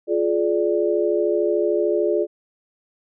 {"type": "chord", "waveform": "sine", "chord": "D diminished", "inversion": "first", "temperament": "equal with one note detuned", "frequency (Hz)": [349.2, 422.6, 587.3], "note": ["F4", "Ab4", "D5"], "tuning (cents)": [0, 30, 0], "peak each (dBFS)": [-21, -21, -23], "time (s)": [0.07, 2.27], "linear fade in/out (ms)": 50, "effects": []}